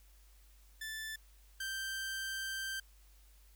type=tone pair in turn; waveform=sawtooth; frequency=1758 / 1566.2 Hz; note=A6 / G6; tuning=-2 / -2 cents; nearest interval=major second; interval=200 cents; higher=first; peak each=-37 / -34 dBFS; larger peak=second; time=0.81-1.16 / 1.6-2.8 s; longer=second; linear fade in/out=5 ms; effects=added 50 Hz sine -59 dBFS peak until 3.55 s + white hiss -68 dBFS RMS until 3.55 s